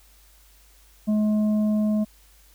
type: tone with frequency modulation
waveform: sine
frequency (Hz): 212.6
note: G#3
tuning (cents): +41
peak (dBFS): -20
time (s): 1.07-2.05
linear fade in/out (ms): 20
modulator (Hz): 425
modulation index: 0.58
effects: added 50 Hz sine -54 dBFS peak until 2.54 s + white hiss -57 dBFS RMS until 2.54 s